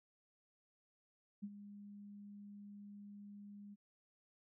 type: tone with ADSR envelope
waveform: sine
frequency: 203.7 Hz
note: G#3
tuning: 33 cents flat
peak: -40 dBFS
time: 1.42-3.76 s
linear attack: 19 ms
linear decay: 48 ms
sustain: -11 dB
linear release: 30 ms
effects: none